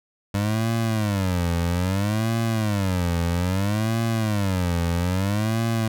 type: tone with vibrato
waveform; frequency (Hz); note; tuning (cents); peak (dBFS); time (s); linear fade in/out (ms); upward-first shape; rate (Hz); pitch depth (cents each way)
25% pulse; 98.7; G2; +12; -17; 0.34-5.88; 5; sine; 0.61; 260
effects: none